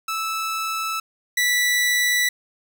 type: tone pair in turn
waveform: sawtooth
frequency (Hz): 1312 / 1965.8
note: E6 / B6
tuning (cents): -9 / -9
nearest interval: perfect fifth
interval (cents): 700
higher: second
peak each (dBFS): -20 / -14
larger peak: second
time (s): 0.08-1 / 1.37-2.29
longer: neither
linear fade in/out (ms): 5
effects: none